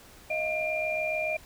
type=tone cluster; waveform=sine; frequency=626 / 693 / 2391 Hz; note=D#5 / F5 / D7; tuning=+10 / -14 / +30 cents; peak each=-30 / -37 / -30 dBFS; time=0.3-1.37 s; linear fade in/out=5 ms; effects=pink hiss -52 dBFS RMS until 1.45 s